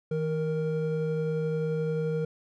triangle tone pair together, 159.42 / 466.8 Hz, D#3 / A#4, +42 / +2 cents, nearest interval octave + perfect fifth, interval 1860 cents, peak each -27 dBFS, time 0.11-2.25 s, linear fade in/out 5 ms, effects none

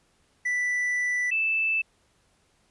triangle / sine tone pair in turn, 1975.5 / 2637 Hz, B6 / E7, 0 / 0 cents, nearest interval perfect fourth, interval 500 cents, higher second, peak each -22 dBFS, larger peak neither, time 0.45-1.31 / 1.31-1.82 s, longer first, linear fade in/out 10 ms, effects pink hiss -66 dBFS RMS until 2.7 s + resampled to 24000 Hz

